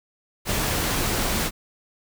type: noise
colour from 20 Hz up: pink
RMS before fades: -24 dBFS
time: 0.45-1.51 s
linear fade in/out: 50 ms
effects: none